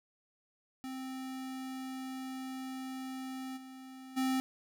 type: tone with level steps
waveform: square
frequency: 261.6 Hz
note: C4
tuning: in tune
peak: -40 / -48 / -30 dBFS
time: 0.84-4.4 s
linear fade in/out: 0 ms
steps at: 3.56 / 4.16 s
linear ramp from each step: 20 ms
effects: none